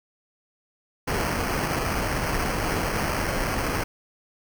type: noise with sample-and-hold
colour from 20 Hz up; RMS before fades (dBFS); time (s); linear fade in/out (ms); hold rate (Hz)
pink; -26; 1.07-3.84; 10; 3675
effects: none